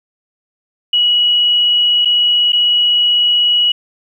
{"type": "tone with dropouts", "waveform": "sine", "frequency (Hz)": 2919, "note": "F#7", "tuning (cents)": -24, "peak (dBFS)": -9, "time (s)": [0.93, 3.72], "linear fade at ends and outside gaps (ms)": 5, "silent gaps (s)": [[2.049, 2.055], [2.522, 2.53]], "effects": ["8-bit"]}